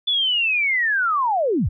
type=linear sweep; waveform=sine; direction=down; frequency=3490 to 49 Hz; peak=-17 dBFS; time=0.07-1.69 s; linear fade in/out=10 ms; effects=none